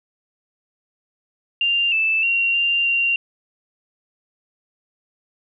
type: tone with pitch steps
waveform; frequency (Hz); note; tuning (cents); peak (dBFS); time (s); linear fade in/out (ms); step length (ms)
sine; 2790 / 2637 / 2752 / 2784 / 2765; F7 / E7 / F7 / F7 / F7; -2 / 0 / -26 / -6 / -18; -16; 1.61-3.16; 2; 310
effects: none